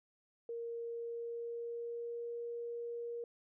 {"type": "tone with pitch glide", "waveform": "sine", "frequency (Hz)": [466.3, 471.4], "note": ["A#4", "A#4"], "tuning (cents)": [1, 19], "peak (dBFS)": -39, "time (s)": [0.49, 3.24], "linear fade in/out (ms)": 2, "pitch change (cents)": 18, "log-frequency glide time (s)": [0.84, 2.31], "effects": []}